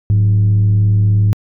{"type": "tone with frequency modulation", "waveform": "sine", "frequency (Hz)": 103.83, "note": "G#2", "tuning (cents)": 0, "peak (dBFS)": -7, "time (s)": [0.1, 1.33], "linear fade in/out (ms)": 0, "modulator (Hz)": 76.7, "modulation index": 0.28, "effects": ["tanh soft clip ceiling -6 dBFS"]}